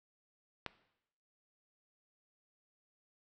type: click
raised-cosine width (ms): 0.3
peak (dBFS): -21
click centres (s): 0.663
effects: noise-tail reverb RT60 0.8 s tail -17 dB re dry